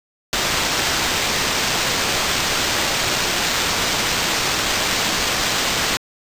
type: noise with sample-and-hold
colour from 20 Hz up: violet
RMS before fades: -20 dBFS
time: 0.33-5.97 s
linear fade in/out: 0 ms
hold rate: 11025 Hz
effects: resampled to 32000 Hz

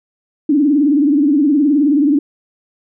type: tone with vibrato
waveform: sine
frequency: 290 Hz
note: D4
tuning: 22 cents flat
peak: -9 dBFS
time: 0.49-2.19 s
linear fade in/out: 5 ms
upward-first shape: triangle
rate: 19 Hz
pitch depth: 160 cents each way
effects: none

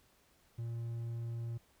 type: tone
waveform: triangle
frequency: 116.54 Hz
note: A#2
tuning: in tune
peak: -35 dBFS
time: 0.58-1.58 s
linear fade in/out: 10 ms
effects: pink hiss -69 dBFS RMS until 1.8 s

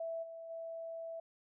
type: tone with level steps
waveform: sine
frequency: 659.3 Hz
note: E5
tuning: in tune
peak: -37 / -45 / -41 dBFS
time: 0-1.2 s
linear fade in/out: 5 ms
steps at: 0.22 / 0.49 s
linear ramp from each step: 20 ms
effects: none

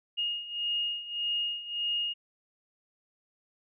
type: beating tone pair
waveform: sine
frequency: 2853 / 2854.7 Hz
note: F7 / F7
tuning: +36 / +37 cents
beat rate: 1.7 Hz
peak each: -35 / -31 dBFS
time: 0.17-2.14 s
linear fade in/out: 20 ms
effects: none

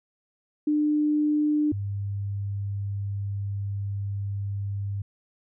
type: tone pair in turn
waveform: sine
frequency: 299.7 / 100.01 Hz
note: D4 / G2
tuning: +35 / +35 cents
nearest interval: octave + perfect fifth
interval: 1900 cents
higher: first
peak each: -20 / -27 dBFS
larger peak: first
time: 0.67-1.72 / 1.72-5.02 s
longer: second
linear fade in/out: 5 ms
effects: none

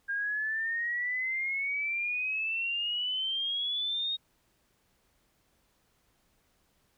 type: exponential sweep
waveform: sine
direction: up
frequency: 1605 to 3748 Hz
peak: -29 dBFS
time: 0.08-4.17 s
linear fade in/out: 20 ms
effects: pink hiss -71 dBFS RMS until 6.97 s

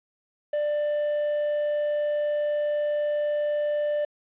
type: tone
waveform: triangle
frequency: 592 Hz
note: D5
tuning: 14 cents sharp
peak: -21 dBFS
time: 0.53-4.05 s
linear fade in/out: 5 ms
effects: resampled to 8000 Hz + 9-bit

